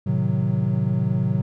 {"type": "chord", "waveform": "triangle", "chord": "A diminished seventh", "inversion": "none", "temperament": "equal", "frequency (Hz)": [110, 130.81, 155.56, 185], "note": ["A2", "C3", "Eb3", "Gb3"], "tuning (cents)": [0, 0, 0, 0], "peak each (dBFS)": [-23, -21, -25, -22], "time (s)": [0.06, 1.42], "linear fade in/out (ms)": 10, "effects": []}